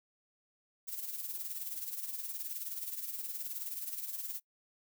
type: noise with tremolo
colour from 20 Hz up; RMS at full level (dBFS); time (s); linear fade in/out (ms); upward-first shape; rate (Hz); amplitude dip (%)
violet; -38; 0.87-4.4; 20; sine; 19; 60
effects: noise-tail reverb RT60 0.1 s tail -22 dB re dry